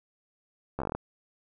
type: slowing click train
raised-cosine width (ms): 1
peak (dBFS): -18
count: 9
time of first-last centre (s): 0.79-0.95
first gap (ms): 13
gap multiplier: 1.12
effects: none

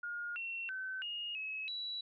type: tone with pitch steps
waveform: sine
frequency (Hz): 1425 / 2719 / 1529 / 2856 / 2572 / 3926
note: F6 / F7 / G6 / F7 / E7 / B7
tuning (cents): +34 / -47 / -44 / +38 / -43 / -11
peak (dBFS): -38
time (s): 0.03-2.01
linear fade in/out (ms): 5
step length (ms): 330
effects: none

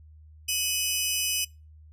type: tone pair together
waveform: 15% pulse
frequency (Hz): 2528 / 2969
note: D#7 / F#7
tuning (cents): +27 / +5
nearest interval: minor third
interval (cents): 278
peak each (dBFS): -22 / -20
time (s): 0.48-1.45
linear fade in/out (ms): 10
effects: noise-tail reverb RT60 0.3 s tail -26 dB re dry + added 77 Hz sine -48 dBFS peak until 1.92 s

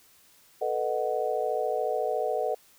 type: chord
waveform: sine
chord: B dominant seventh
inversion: third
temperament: equal with one note detuned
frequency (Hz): 440 / 493.9 / 616.9 / 740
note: A4 / B4 / D#5 / F#5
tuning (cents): 0 / 0 / -15 / 0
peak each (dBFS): -31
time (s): 0.61-2.55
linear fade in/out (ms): 10
effects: white hiss -59 dBFS RMS until 2.78 s

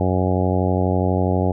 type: harmonic tone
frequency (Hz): 92.2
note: F#2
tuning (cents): -6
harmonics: 1 / 2 / 3 / 4 / 5 / 6 / 7 / 8 / 9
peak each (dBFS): -20 / -23 / -25 / -26 / -27 / -28 / -28 / -29 / -30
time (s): 0-1.52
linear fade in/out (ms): 5
effects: none

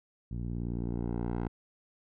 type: tone with low-pass filter sweep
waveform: 10% pulse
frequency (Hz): 58.8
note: A#1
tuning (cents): +16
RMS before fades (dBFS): -34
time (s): 0.31-1.48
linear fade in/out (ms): 5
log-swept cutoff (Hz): 150 to 1200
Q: 0.76
effects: none

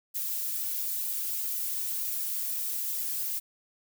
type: noise with flanger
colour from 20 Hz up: violet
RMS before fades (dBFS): -32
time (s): 0.14-3.4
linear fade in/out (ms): 20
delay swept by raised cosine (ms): 1.8 to 3.8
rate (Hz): 2.1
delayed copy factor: -0.95
effects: none

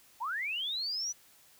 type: linear sweep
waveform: sine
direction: up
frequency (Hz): 824 to 6010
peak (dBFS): -32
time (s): 0.2-1.13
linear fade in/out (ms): 20
effects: white hiss -61 dBFS RMS until 1.59 s

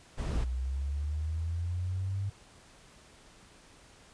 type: noise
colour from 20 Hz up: brown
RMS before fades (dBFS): -33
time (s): 0.17-0.45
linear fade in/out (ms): 20
type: linear sweep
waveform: sine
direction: up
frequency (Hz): 58.27 to 100.2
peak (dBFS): -30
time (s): 0.32-2.3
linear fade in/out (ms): 10
effects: pink hiss -57 dBFS RMS until 4.13 s + resampled to 22050 Hz

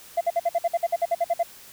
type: tone bursts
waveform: sine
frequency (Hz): 682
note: F5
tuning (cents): -41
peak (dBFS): -16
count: 14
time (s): 0.17-1.432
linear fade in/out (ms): 10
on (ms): 40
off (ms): 54
effects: tanh soft clip ceiling -17 dBFS + white hiss -47 dBFS RMS until 1.72 s

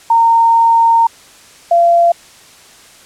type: tone pair in turn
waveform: sine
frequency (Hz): 919 / 685.3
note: A#5 / F5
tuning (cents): -25 / -33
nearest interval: perfect fourth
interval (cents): 508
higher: first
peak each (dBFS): -6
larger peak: neither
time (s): 0.1-1.07 / 1.71-2.12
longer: first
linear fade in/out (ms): 5
effects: white hiss -41 dBFS RMS until 3.05 s + low-pass 9000 Hz 12 dB/octave

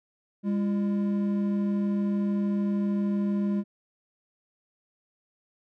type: tone pair together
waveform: triangle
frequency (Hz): 202.4 / 341.7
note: G#3 / F4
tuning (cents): -44 / -38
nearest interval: major sixth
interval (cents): 906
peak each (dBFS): -22 / -33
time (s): 0.43-3.64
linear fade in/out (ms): 50
effects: none

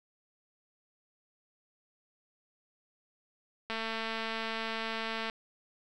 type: click train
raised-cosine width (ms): 0.3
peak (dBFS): -20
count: 359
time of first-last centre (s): 3.7-5.298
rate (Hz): 224
effects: none

